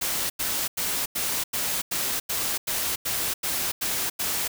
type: noise bursts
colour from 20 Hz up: white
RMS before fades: -27 dBFS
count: 12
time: 0.01-4.48 s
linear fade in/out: 10 ms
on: 290 ms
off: 90 ms
effects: none